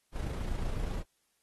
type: noise with amplitude modulation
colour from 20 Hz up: brown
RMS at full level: -32 dBFS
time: 0.12-1.04 s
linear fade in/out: 50 ms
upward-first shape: sine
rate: 28.2 Hz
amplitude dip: 45%
effects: white hiss -75 dBFS RMS until 1.42 s + AAC 32 kbps